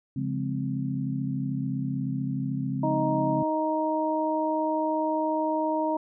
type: chord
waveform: sine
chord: Db major seventh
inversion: none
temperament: equal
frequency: 138.59 / 174.61 / 207.7 / 261.6 Hz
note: Db3 / F3 / Ab3 / C4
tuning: 0 / 0 / 0 / 0 cents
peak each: -30 / -36 / -34 / -31 dBFS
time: 0.16-3.43 s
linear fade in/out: 5 ms
type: harmonic tone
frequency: 312.4 Hz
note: D#4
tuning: 7 cents sharp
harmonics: 1 / 2 / 3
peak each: -28 / -28 / -28 dBFS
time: 2.83-5.97 s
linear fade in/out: 5 ms
effects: none